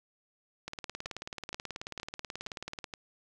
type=two click trains; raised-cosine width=0.2 ms; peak=-21 / -22 dBFS; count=41 / 5; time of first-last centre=0.68-2.842 / 1.06-2.938 s; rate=18.5 / 2.13 Hz; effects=none